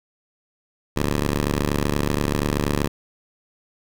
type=ring-modulated tone; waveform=10% pulse; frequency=72.7 Hz; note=D2; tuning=17 cents flat; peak=-9 dBFS; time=0.96-2.88 s; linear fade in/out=5 ms; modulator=50.5 Hz; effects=none